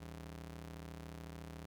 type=ring-modulated tone; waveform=sawtooth; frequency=117.7 Hz; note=A#2; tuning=17 cents sharp; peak=-40 dBFS; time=0-1.66 s; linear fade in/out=10 ms; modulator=41.9 Hz; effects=none